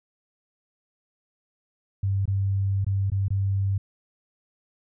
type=tone with dropouts; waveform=sine; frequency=98 Hz; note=G2; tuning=in tune; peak=-21 dBFS; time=2.03-3.78 s; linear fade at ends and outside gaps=5 ms; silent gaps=2.256-2.277 / 2.846-2.865 / 3.101-3.118 / 3.283-3.304 s; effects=none